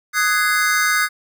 square chord, Ab dominant seventh, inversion second, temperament just, 1245.9 / 1495.1 / 1661.2 / 2077 Hz, Eb6 / Gb6 / Ab6 / C7, +2 / +18 / 0 / -13 cents, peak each -22 / -21 / -22 / -22 dBFS, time 0.13-1.09 s, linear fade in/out 50 ms, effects none

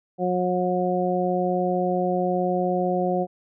harmonic tone, 180.9 Hz, F#3, 39 cents flat, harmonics 1 / 2 / 3 / 4, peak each -26 / -26 / -26 / -26 dBFS, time 0.18-3.27 s, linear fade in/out 50 ms, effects none

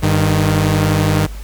sawtooth tone pair together, 99.4 / 154.95 Hz, G2 / D#3, +25 / -7 cents, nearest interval minor sixth, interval 768 cents, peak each -11 dBFS, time 0.02-1.27 s, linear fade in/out 20 ms, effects added 50 Hz sine -26 dBFS peak until 1.43 s + pink hiss -40 dBFS RMS until 1.43 s

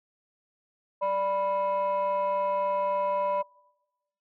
sine tone pair together, 587.3 / 986.7 Hz, D5 / B5, 0 / -2 cents, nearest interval major sixth, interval 898 cents, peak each -25 dBFS, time 1.01-3.43 s, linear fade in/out 20 ms, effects noise-tail reverb RT60 1.0 s tail -25 dB re dry + tanh soft clip ceiling -21 dBFS

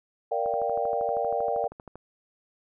sine chord, G minor seventh, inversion first, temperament equal, 466.2 / 587.3 / 698.5 / 784 Hz, Bb4 / D5 / F5 / G5, 0 / 0 / 0 / 0 cents, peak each -30 dBFS, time 0.31-1.68 s, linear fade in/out 10 ms
click train, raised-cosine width 1 ms, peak -28 dBFS, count 20, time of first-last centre 0.46-1.956 s, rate 12.7 Hz
effects none

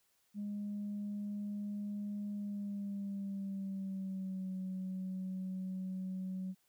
sine tone with pitch glide, 205.3 to 187.18 Hz, G#3 to F#3, -20 to +20 cents, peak -36 dBFS, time 0.34-6.55 s, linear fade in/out 50 ms, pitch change -160 cents, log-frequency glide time 2.31-4.54 s, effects tanh soft clip ceiling -34 dBFS + white hiss -75 dBFS RMS until 6.68 s

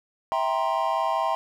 triangle chord, C dominant seventh, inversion first, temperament just, 654.1 / 784.9 / 941.9 / 1046.5 Hz, E5 / G5 / Bb5 / C6, -14 / +2 / +18 / 0 cents, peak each -26 dBFS, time 0.32-1.35 s, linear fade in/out 0 ms, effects none

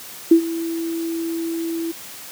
sine tone with ADSR envelope, 331.1 Hz, E4, 8 cents sharp, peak -5 dBFS, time 0.31-1.92 s, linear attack 6 ms, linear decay 90 ms, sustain -17 dB, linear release 12 ms, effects white hiss -37 dBFS RMS until 2.31 s + high-pass 100 Hz 12 dB/octave

